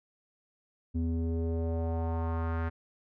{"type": "tone with low-pass filter sweep", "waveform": "square", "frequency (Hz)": 82.41, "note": "E2", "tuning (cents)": 0, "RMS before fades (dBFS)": -31, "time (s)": [0.94, 2.7], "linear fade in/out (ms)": 20, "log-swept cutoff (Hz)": [250, 1600], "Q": 2.3, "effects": []}